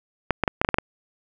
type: clicks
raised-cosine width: 0.5 ms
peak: -4 dBFS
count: 8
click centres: 0.307 / 0.437 / 0.478 / 0.615 / 0.648 / 0.689 / 0.743 / 0.785 s
effects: none